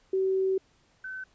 sine tone pair in turn, 381 / 1524 Hz, G4 / G6, -49 / -49 cents, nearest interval 2 octaves, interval 2400 cents, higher second, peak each -23 / -35 dBFS, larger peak first, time 0.13-0.58 / 1.04-1.24 s, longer first, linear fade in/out 5 ms, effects pink hiss -65 dBFS RMS until 1.34 s + resampled to 16000 Hz

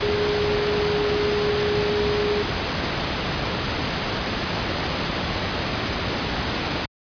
sine tone in noise, 415.3 Hz, G#4, in tune, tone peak -21 dBFS, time 0.02-2.43 s, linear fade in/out 10 ms, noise pink, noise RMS -24 dBFS, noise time 0-6.86 s, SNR 0 dB, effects high-pass 60 Hz 12 dB/octave + resampled to 11025 Hz

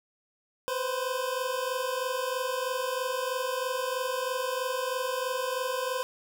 25% pulse tone pair together, 500.2 / 523.3 Hz, B4 / C5, +22 / 0 cents, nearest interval minor second, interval 78 cents, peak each -28 dBFS, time 0.68-6.03 s, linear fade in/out 0 ms, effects none

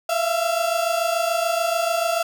35% pulse tone pair together, 660.1 / 687 Hz, E5 / F5, +2 / -29 cents, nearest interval minor second, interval 69 cents, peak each -21 / -21 dBFS, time 0.09-2.23 s, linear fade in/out 5 ms, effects none

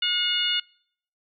harmonic tone with a mistuned harmonic, 720 Hz, F#5, 47 cents flat, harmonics 2 / 3 / 4 / 5 / 6, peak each -32 / -33 / -23 / -28 / -35 dBFS, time 0.02-0.6 s, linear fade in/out 5 ms, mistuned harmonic 5, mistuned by -27 cents, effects noise-tail reverb RT60 0.6 s tail -26 dB re dry

